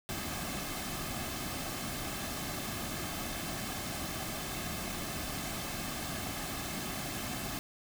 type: noise with comb filter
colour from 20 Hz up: pink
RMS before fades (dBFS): -38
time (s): 0.09-7.59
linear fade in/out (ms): 0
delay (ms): 2.1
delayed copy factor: -0.55
effects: none